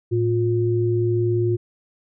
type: tone pair together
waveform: sine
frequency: 111.8 / 354.4 Hz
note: A2 / F4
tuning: +28 / +25 cents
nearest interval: octave + minor sixth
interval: 1997 cents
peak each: -20 dBFS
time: 0.11-1.57 s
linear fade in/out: 20 ms
effects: none